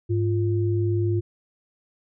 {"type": "tone pair together", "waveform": "sine", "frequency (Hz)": [103.83, 347.9], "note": ["G#2", "F4"], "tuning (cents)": [0, -7], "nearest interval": "octave + major sixth", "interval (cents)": 2093, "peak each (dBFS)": [-21, -25], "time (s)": [0.09, 1.21], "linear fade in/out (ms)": 20, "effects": []}